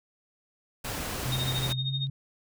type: noise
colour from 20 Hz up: pink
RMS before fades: -34 dBFS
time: 0.84-1.73 s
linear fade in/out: 10 ms
type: tone with pitch glide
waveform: sine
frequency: 128.9 to 135.7 Hz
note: C3 to C#3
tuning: -26 to -36 cents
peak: -29 dBFS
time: 1.25-2.1 s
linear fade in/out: 5 ms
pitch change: +90 cents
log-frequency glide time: 1.75-1.93 s
type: tone with tremolo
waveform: sine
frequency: 3704 Hz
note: A#7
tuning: 12 cents flat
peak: -28 dBFS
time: 1.32-2.07 s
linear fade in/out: 0 ms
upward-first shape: sine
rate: 13 Hz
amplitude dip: 85%
effects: none